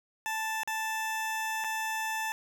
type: tone with dropouts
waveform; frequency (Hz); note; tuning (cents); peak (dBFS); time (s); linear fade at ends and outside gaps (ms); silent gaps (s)
20% pulse; 880; A5; 0; -26; 0.26-2.32; 0; 0.633-0.675 / 1.64-1.645
effects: none